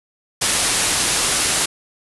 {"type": "low-pass noise", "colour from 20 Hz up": "white", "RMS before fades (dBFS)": -19, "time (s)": [0.41, 1.66], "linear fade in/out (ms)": 10, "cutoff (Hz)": 11000, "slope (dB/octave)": 96, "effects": []}